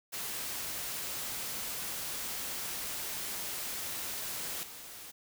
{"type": "noise with level steps", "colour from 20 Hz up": "white", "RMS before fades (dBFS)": [-38, -47], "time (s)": [0.12, 5.12], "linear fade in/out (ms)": 20, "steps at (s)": 4.63, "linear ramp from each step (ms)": 2, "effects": []}